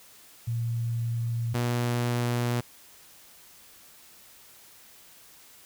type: tone pair in turn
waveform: sine / sawtooth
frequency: 116.54 / 120.58 Hz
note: A#2 / B2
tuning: 0 / -41 cents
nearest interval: minor second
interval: 59 cents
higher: second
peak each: -26 / -21 dBFS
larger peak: second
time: 0.47-1.54 / 1.54-2.61 s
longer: neither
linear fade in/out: 10 ms
effects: white hiss -53 dBFS RMS until 5.65 s